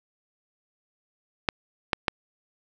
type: clicks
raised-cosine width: 0.3 ms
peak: -5 dBFS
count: 3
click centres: 1.488 / 1.932 / 2.082 s
effects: none